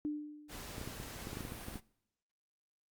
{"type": "tone with exponential decay", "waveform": "sine", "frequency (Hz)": 298.6, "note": "D4", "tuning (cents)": 29, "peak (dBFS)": -32, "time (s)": [0.05, 0.88], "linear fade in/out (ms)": 0, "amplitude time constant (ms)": 180}
{"type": "noise", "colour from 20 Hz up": "pink", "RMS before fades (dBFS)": -47, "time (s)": [0.48, 1.81], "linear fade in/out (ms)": 50}
{"type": "clicks", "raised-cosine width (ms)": 3, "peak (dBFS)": -30, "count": 12, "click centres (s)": [0.782, 0.814, 0.875, 1.001, 1.271, 1.331, 1.371, 1.407, 1.451, 1.521, 1.684, 1.757]}
{"effects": ["noise-tail reverb RT60 0.8 s tail -23 dB re dry", "Opus 48 kbps"]}